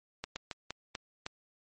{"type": "slowing click train", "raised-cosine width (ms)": 0.2, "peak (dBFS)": -19, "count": 6, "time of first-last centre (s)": [0.24, 1.264], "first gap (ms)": 120, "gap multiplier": 1.27, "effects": ["MP3 32 kbps"]}